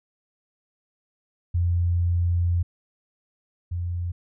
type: tone pair in turn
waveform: sine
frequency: 86.9 / 87.4 Hz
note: F2 / F2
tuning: -8 / +2 cents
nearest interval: unison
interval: 10 cents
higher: second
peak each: -19 / -25 dBFS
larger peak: first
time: 1.54-2.63 / 3.71-4.12 s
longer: first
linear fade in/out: 10 ms
effects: none